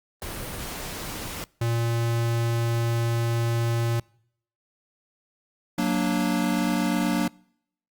pink noise, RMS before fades -34 dBFS, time 0.22-1.44 s, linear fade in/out 0 ms
square tone, 116.54 Hz, A#2, in tune, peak -23 dBFS, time 1.61-4 s, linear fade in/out 5 ms
square chord, Gb augmented, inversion none, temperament equal, 185 / 233.1 / 293.7 Hz, Gb3 / Bb3 / D4, 0 / 0 / 0 cents, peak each -27 dBFS, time 5.78-7.28 s, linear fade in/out 5 ms
effects noise-tail reverb RT60 0.7 s tail -26 dB re dry + Opus 32 kbps

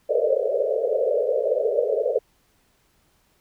pink band-pass noise, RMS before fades -22 dBFS, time 0.09-2.19 s, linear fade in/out 10 ms, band 430 to 620 Hz, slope 96 dB/octave, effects pink hiss -64 dBFS RMS until 3.4 s

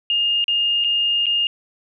sine tone with dropouts, 2830 Hz, F7, 22 cents sharp, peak -16 dBFS, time 0.1-1.47 s, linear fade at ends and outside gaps 1 ms, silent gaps 0.442-0.481 / 0.84-0.845 / 1.258-1.266 s, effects none

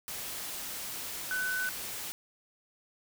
sine tone in noise, 1503 Hz, F#6, 27 cents sharp, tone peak -30 dBFS, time 1.31-1.69 s, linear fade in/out 0 ms, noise white, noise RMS -39 dBFS, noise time 0.08-2.12 s, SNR +6 dB, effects none

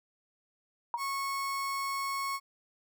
sine tone with exponential decay, 948 Hz, A#5, 29 cents sharp, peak -25 dBFS, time 0.94-1.05 s, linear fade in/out 1 ms, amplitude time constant 23 ms
35% pulse tone, 1100 Hz, C#6, 14 cents flat, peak -30 dBFS, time 0.97-2.4 s, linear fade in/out 50 ms
effects none

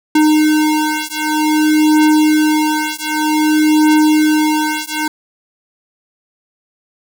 square beating tone pair, 306.7 / 307.23 Hz, D#4 / D#4, -25 / -22 cents, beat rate 0.53 Hz, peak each -14 dBFS, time 0.15-5.08 s, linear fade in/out 5 ms, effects none

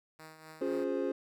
5% pulse tone with tremolo, 157.8 Hz, D#3, 25 cents sharp, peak -36 dBFS, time 0.19-0.84 s, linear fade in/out 2 ms, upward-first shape triangle, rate 4 Hz, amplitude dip 60%
triangle chord, Db major seventh, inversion none, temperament equal with one note detuned, 277.2 / 354.7 / 415.3 / 523.3 Hz, Db4 / F4 / Ab4 / C5, 0 / +27 / 0 / 0 cents, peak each -34 dBFS, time 0.61-1.12 s, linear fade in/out 5 ms
effects none

